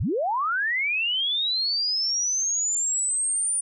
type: linear sweep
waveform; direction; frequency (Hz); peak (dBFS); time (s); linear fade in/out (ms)
sine; up; 55 to 9397; -22; 0-3.61; 10
effects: none